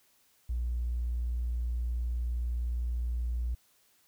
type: tone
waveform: triangle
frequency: 59.7 Hz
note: A#1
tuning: 42 cents sharp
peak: -25 dBFS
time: 0.49-3.55 s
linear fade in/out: 10 ms
effects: tanh soft clip ceiling -27 dBFS + white hiss -67 dBFS RMS until 4.07 s